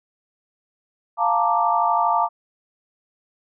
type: chord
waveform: sine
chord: Bb major seventh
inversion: second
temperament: equal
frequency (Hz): 698.5 / 880 / 932.3 / 1174.7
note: F5 / A5 / Bb5 / D6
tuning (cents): 0 / 0 / 0 / 0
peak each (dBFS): -22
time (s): 1.17-2.29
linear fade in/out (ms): 50
effects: none